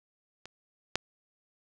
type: clicks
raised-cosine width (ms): 0.2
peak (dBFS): -26 / -9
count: 2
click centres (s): 0.456 / 0.956
effects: none